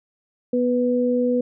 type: tone pair together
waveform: sine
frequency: 245.8 / 493.9 Hz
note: B3 / B4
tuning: -8 / 0 cents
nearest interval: octave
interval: 1208 cents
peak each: -20 dBFS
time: 0.53-1.41 s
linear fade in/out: 5 ms
effects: none